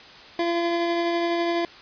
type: tone with tremolo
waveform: 25% pulse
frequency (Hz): 341.1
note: F4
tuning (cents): -41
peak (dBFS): -17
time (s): 0.39-1.65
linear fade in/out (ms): 2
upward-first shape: triangle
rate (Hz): 12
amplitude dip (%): 25
effects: white hiss -45 dBFS RMS until 1.81 s + resampled to 11025 Hz